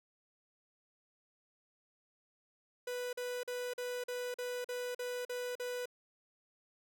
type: tone bursts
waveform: 45% pulse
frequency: 493.9 Hz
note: B4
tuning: in tune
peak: -37 dBFS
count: 10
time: 2.87-5.857 s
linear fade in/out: 5 ms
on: 260 ms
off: 43 ms
effects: none